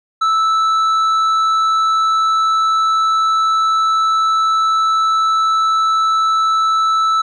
triangle tone with tanh clipping, 1314 Hz, E6, 6 cents flat, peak -13 dBFS, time 0.21-7.22 s, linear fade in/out 10 ms, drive 11 dB, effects none

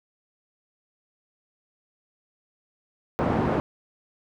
pink band-pass noise, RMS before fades -24 dBFS, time 3.19-3.6 s, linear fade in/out 0 ms, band 110 to 940 Hz, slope 12 dB/octave, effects none

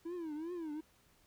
triangle tone with vibrato, 325.7 Hz, E4, 21 cents flat, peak -37 dBFS, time 0.05-0.81 s, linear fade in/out 10 ms, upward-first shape triangle, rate 2.6 Hz, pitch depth 190 cents each way, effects pink hiss -69 dBFS RMS until 1.26 s

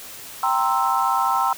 sine chord, C dominant seventh, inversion second, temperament equal, 784 / 932.3 / 1046.5 / 1318.5 Hz, G5 / Bb5 / C6 / E6, 0 / 0 / 0 / 0 cents, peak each -23 dBFS, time 0.43-1.53 s, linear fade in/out 2 ms, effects white hiss -38 dBFS RMS until 1.57 s

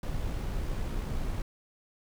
brown noise with amplitude modulation, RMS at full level -31 dBFS, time 0.03-1.42 s, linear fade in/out 2 ms, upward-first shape sine, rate 61.6 Hz, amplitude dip 25%, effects none

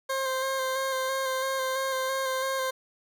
20% pulse tone with vibrato, 528 Hz, C5, 16 cents sharp, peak -22 dBFS, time 0.09-2.71 s, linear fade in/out 10 ms, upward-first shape square, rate 3 Hz, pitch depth 18 cents each way, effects none

